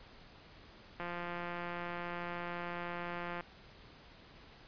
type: click train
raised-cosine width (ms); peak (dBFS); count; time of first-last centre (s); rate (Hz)
0.5; -26; 420; 1-3.408; 174
effects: pink hiss -57 dBFS RMS until 4.67 s + resampled to 11025 Hz